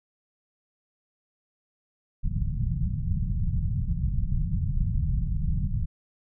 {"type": "low-pass noise", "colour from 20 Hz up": "pink", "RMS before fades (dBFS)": -26, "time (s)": [2.23, 5.86], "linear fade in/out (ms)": 20, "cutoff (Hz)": 180, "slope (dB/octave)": 48, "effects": []}